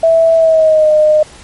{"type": "tone with pitch glide", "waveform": "sine", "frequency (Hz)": [656, 612.1], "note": ["E5", "D#5"], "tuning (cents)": [-9, -28], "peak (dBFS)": -5, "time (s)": [0.03, 1.23], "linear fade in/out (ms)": 5, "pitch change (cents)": -119, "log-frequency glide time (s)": [0.35, 0.91], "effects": ["pink hiss -37 dBFS RMS until 1.43 s", "MP3 48 kbps"]}